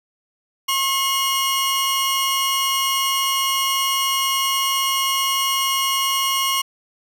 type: tone pair together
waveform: sawtooth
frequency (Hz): 1077.7 / 2877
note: C#6 / F#7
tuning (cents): -49 / -49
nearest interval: octave + perfect fourth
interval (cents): 1700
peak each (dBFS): -17 / -18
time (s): 0.68-6.62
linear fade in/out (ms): 10
effects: none